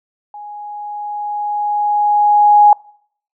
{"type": "tone with level ramp", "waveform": "sine", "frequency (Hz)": 830.6, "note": "G#5", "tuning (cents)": 0, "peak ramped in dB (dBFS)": [-29, -3], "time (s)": [0.34, 2.73], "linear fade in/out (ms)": 2, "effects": ["noise-tail reverb RT60 0.6 s tail -25 dB re dry"]}